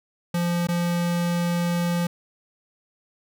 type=tone with dropouts; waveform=square; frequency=173.1 Hz; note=F3; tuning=15 cents flat; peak=-22 dBFS; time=0.34-2.07 s; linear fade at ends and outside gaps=5 ms; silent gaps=0.671-0.686 s; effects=none